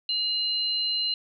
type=tone pair together; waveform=sine; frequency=2858 / 4090 Hz; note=F7 / C8; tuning=+39 / -40 cents; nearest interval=tritone; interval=621 cents; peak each=-30 / -25 dBFS; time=0.09-1.14 s; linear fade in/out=2 ms; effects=none